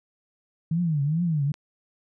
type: tone with vibrato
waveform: sine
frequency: 156.9 Hz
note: D#3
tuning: 15 cents sharp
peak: -21 dBFS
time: 0.71-1.52 s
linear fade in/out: 5 ms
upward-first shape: triangle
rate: 2.4 Hz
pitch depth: 230 cents each way
type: click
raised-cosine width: 0.2 ms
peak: -24 dBFS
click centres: 1.541 s
effects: none